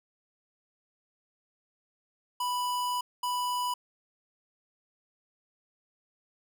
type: tone bursts at uneven times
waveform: square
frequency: 987.8 Hz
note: B5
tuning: in tune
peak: -29 dBFS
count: 2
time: 2.4-3.01 / 3.23-3.74 s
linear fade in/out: 5 ms
effects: none